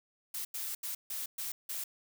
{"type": "noise bursts at uneven times", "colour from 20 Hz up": "blue", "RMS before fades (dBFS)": -38, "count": 6, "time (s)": [[0.34, 0.45], [0.54, 0.75], [0.83, 0.95], [1.1, 1.26], [1.38, 1.52], [1.69, 1.84]], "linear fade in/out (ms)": 5, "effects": []}